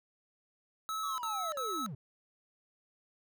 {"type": "tone bursts", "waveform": "square", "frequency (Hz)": 1297, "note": "E6", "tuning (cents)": -28, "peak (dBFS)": -35, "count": 3, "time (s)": [0.89, 1.862], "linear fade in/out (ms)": 0, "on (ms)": 290, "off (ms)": 51}
{"type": "linear sweep", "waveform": "triangle", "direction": "down", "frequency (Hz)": [1181, 114.3], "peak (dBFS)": -37, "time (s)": [1.03, 1.95], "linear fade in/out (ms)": 5}
{"effects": []}